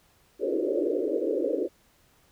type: band-pass noise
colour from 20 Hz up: white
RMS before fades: -27 dBFS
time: 0.39-1.69 s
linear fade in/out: 50 ms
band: 280 to 560 Hz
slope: 96 dB/octave
effects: pink hiss -63 dBFS RMS until 2.31 s